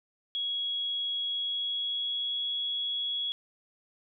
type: tone with pitch glide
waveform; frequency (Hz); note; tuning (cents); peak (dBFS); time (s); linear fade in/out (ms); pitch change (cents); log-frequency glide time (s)
sine; 3326 to 3347; G#7 to G#7; +2 to +13; -29; 0.35-3.32; 0; +11; 1.2-2.5
effects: none